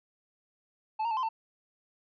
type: tone with pitch steps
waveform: triangle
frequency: 870 / 928 / 874 / 1033 / 895 Hz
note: A5 / A#5 / A5 / C6 / A5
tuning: -20 / -8 / -12 / -22 / +29 cents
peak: -26 dBFS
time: 0.99-1.29 s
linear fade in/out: 10 ms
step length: 60 ms
effects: resampled to 11025 Hz